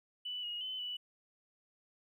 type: tone with pitch steps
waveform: triangle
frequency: 2974 / 2883 / 3038 / 2960 Hz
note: F#7 / F#7 / F#7 / F#7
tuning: +8 / -46 / +45 / 0 cents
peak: -34 dBFS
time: 0.25-0.97 s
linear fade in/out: 10 ms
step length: 180 ms
effects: tanh soft clip ceiling -36 dBFS